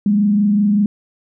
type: tone with frequency modulation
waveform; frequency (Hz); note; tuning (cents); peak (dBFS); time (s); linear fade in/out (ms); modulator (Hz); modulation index
sine; 205.6; G#3; -17; -11; 0.06-0.86; 2; 25.2; 0.43
effects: none